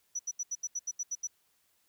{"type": "tone bursts", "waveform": "sine", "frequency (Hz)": 5910, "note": "F#8", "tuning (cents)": -3, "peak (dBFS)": -30, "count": 10, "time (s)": [0.15, 1.273], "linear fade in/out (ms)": 10, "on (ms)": 43, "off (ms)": 77, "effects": ["tanh soft clip ceiling -28 dBFS", "white hiss -72 dBFS RMS until 1.88 s"]}